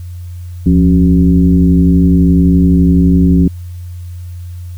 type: tone with frequency modulation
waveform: sine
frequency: 175.7 Hz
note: F3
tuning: 11 cents sharp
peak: -5 dBFS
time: 0.66-3.48 s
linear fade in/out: 5 ms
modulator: 99.5 Hz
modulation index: 1.1
effects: added 88 Hz sine -23 dBFS peak until 4.77 s + white hiss -48 dBFS RMS until 4.77 s